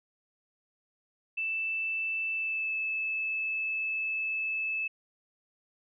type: tone with pitch glide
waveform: sine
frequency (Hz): 2647 to 2614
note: E7 to E7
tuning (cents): +7 to -15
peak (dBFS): -29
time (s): 1.37-4.88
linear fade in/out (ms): 10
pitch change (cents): -22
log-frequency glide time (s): 2.33-2.74
effects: none